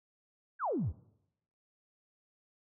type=exponential sweep; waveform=sine; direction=down; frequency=1696 to 61.6 Hz; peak=-30 dBFS; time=0.59-0.93 s; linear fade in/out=50 ms; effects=noise-tail reverb RT60 0.8 s tail -21 dB re dry